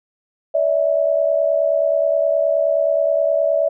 sine tone pair together, 575.5 / 645 Hz, D5 / E5, -35 / -38 cents, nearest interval major second, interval 197 cents, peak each -17 dBFS, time 0.54-3.69 s, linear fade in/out 10 ms, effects none

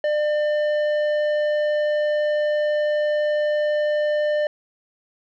sine tone with tanh clipping, 599 Hz, D5, 34 cents sharp, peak -20 dBFS, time 0.04-4.47 s, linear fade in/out 2 ms, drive 10 dB, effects none

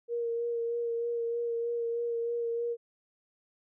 sine tone with vibrato, 468.5 Hz, A#4, 9 cents sharp, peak -29 dBFS, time 0.08-2.77 s, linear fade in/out 50 ms, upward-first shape sine, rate 3.2 Hz, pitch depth 18 cents each way, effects none

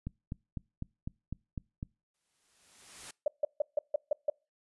click train, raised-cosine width 5 ms, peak -24 dBFS, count 8, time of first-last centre 0.07-1.829 s, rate 3.98 Hz
white noise with exponential growth, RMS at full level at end -44 dBFS, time 2.14-3.11 s, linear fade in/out 5 ms, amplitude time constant 210 ms
sine tone bursts, 593 Hz, D5, 17 cents sharp, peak -24 dBFS, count 7, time 3.26-4.3 s, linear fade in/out 5 ms, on 20 ms, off 150 ms
effects noise-tail reverb RT60 0.3 s tail -26 dB re dry + resampled to 24000 Hz

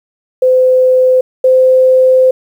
sine tone pair in turn, 512 / 516.2 Hz, C5 / C5, -38 / -23 cents, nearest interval unison, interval 15 cents, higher second, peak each -5 / -4 dBFS, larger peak second, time 0.42-1.21 / 1.44-2.31 s, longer second, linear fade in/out 5 ms, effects 7-bit

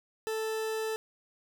40% pulse tone, 440 Hz, A4, in tune, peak -30 dBFS, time 0.27-0.96 s, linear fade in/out 0 ms, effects none

